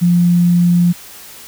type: tone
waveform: sine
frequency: 174.61 Hz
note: F3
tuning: in tune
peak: -8 dBFS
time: 0.01-0.93 s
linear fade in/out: 20 ms
effects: white hiss -36 dBFS RMS until 1.47 s